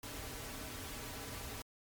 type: noise with comb filter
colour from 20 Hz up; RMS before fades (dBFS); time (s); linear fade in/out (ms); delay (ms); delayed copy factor
pink; -45; 0.03-1.62; 2; 5.6; -0.65
effects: MP3 96 kbps